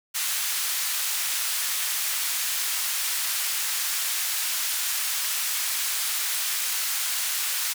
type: band-pass noise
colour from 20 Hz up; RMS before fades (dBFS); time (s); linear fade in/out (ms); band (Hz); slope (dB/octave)
white; -27; 0.14-7.74; 20; 1300 to 16000; 12
effects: none